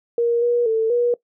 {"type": "tone with pitch steps", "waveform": "sine", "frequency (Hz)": [470.6, 479.6, 445.5, 481.5], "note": ["A#4", "A#4", "A4", "B4"], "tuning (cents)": [16, 49, 22, -44], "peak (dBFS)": -15, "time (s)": [0.18, 1.14], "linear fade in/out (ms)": 2, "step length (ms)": 240, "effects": ["noise-tail reverb RT60 0.1 s tail -20 dB re dry"]}